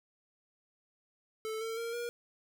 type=tone with pitch steps; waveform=square; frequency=438.6 / 450.7 / 463.1 / 475.8 Hz; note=A4 / A4 / A#4 / A#4; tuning=-6 / +42 / -11 / +35 cents; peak=-36 dBFS; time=1.45-2.09 s; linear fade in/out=0 ms; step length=160 ms; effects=none